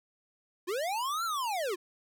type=linear two-way sweep; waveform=square; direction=up then down; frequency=329.6 to 1396.9 to 329.6 Hz; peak=-31 dBFS; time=0.67-1.76 s; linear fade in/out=20 ms; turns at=1.24 s; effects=none